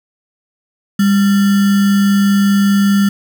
sine tone with sample-and-hold, 200 Hz, G3, 35 cents sharp, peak -8 dBFS, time 0.99-3.09 s, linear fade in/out 5 ms, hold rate 1575 Hz, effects none

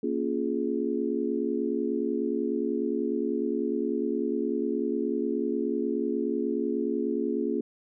sine chord, Bb minor seventh, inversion none, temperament just, 233.1 / 279.7 / 349.6 / 419.5 Hz, Bb3 / Db4 / F4 / Ab4, 0 / +16 / +2 / +17 cents, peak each -31 dBFS, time 0.03-7.61 s, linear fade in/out 5 ms, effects none

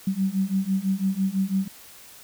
sine beating tone pair, 189 / 195 Hz, F#3 / G3, +37 / -9 cents, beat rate 6 Hz, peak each -25 / -24 dBFS, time 0.07-1.68 s, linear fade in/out 5 ms, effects white hiss -47 dBFS RMS until 2.23 s

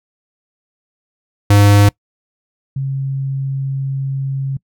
square / sine tone pair in turn, 101.9 / 135.75 Hz, G#2 / C#3, -32 / -36 cents, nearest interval perfect fourth, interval 496 cents, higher second, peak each -7 / -17 dBFS, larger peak first, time 1.5-1.89 / 2.76-4.57 s, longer second, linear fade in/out 5 ms, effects noise-tail reverb RT60 0.1 s tail -24 dB re dry

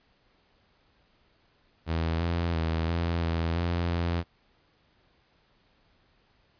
sawtooth tone with pitch steps, 81.9 / 85.1 / 81.3 / 84.6 / 82.9 / 86.1 / 85.4 Hz, E2 / F2 / E2 / E2 / E2 / F2 / F2, -11 / -44 / -23 / +45 / +10 / -24 / -38 cents, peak -22 dBFS, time 1.86-4.24 s, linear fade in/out 50 ms, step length 340 ms, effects pink hiss -66 dBFS RMS until 6.59 s + resampled to 11025 Hz

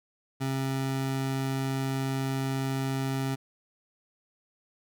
25% pulse tone, 134.2 Hz, C3, 44 cents sharp, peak -24 dBFS, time 0.4-3.36 s, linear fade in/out 20 ms, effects none

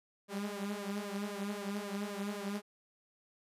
sawtooth tone with flanger, 202.7 Hz, G#3, 42 cents flat, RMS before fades -39 dBFS, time 0.28-2.62 s, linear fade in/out 50 ms, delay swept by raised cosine 1.7 to 5.8 ms, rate 3.8 Hz, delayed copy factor +0.8, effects resampled to 32000 Hz

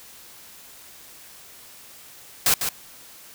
white noise with echo, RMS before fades -18 dBFS, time 2.46-2.54 s, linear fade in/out 2 ms, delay 150 ms, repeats 1, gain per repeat -7 dB, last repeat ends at 2.69 s, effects white hiss -46 dBFS RMS until 3.34 s

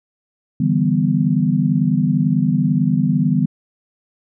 sine chord, E minor seventh, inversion third, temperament equal, 146.83 / 164.81 / 196 / 246.9 Hz, D3 / E3 / G3 / B3, 0 / 0 / 0 / 0 cents, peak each -19 dBFS, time 0.6-3.46 s, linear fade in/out 5 ms, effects none

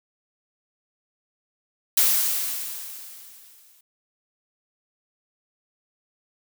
blue noise with exponential decay, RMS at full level -17 dBFS, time 1.97-3.81 s, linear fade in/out 5 ms, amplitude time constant 400 ms, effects none

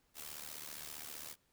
white noise with amplitude modulation, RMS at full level -44 dBFS, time 0.14-1.36 s, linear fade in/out 50 ms, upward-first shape sine, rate 75.2 Hz, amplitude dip 80%, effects pink hiss -75 dBFS RMS until 1.52 s

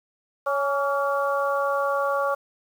harmonic tone with a mistuned harmonic, 278.8 Hz, C#4, 10 cents sharp, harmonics 2 / 3 / 4 / 5, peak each -24 / -31 / -26 / -30 dBFS, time 0.46-2.35 s, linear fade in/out 10 ms, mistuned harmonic 4, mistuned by +34 cents, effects 8-bit

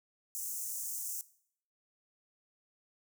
pink high-pass noise, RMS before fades -39 dBFS, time 0.35-1.21 s, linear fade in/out 0 ms, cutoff 6300 Hz, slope 48 dB/octave, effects noise-tail reverb RT60 0.6 s tail -18 dB re dry

